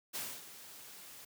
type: noise with ADSR envelope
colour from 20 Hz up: white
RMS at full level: -39 dBFS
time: 0.13-1.25 s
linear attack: 26 ms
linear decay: 260 ms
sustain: -13 dB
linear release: 7 ms
effects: high-pass 100 Hz 12 dB/octave